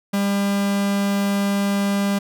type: tone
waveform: 45% pulse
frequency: 199.9 Hz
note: G3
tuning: 34 cents sharp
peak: -18 dBFS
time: 0.13-2.19 s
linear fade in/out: 10 ms
effects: none